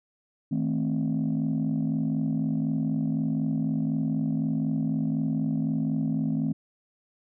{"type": "chord", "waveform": "sine", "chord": "A diminished", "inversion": "second", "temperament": "just", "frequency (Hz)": [158.4, 220, 264], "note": ["Eb3", "A3", "C4"], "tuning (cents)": [31, 0, 16], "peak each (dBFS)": -27, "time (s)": [0.51, 6.53], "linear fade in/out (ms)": 10, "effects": ["tanh soft clip ceiling -19 dBFS"]}